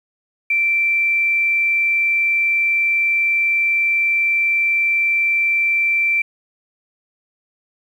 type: tone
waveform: sine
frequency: 2344 Hz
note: D7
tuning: 4 cents flat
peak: -14 dBFS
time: 0.5-6.22 s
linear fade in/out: 5 ms
effects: 8-bit